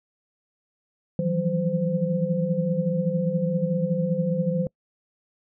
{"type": "tone cluster", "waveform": "sine", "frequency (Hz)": [161.7, 172.3, 186.6, 515], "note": ["E3", "F3", "F#3", "C5"], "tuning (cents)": [-33, -23, 15, -28], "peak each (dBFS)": -27, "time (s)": [1.19, 4.67], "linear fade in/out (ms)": 2, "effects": ["noise-tail reverb RT60 0.1 s tail -26 dB re dry"]}